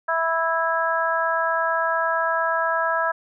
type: harmonic tone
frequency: 328.7 Hz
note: E4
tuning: 5 cents flat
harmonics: 2 / 3 / 4 / 5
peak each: -25 / -25 / -25 / -25 dBFS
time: 0.08-3.12 s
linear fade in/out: 10 ms
effects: none